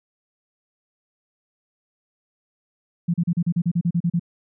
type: tone bursts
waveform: sine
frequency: 171.6 Hz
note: F3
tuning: 30 cents flat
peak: -17 dBFS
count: 12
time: 3.08-4.196 s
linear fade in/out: 10 ms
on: 60 ms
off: 36 ms
effects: none